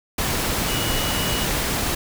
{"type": "tone in noise", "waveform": "sine", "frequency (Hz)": 2923, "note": "F#7", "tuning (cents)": -22, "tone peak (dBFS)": -29, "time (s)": [0.68, 1.45], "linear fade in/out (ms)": 5, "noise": "pink", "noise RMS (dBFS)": -23, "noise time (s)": [0.18, 1.95], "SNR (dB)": -9, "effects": []}